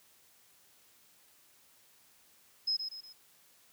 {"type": "tone with echo", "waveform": "sine", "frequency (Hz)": 5120, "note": "D#8", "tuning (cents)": 49, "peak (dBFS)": -28, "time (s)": [2.67, 2.77], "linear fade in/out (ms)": 10, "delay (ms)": 120, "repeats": 3, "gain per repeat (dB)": -7, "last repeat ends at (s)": 3.13, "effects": ["white hiss -64 dBFS RMS until 3.72 s", "high-pass 60 Hz 12 dB/octave"]}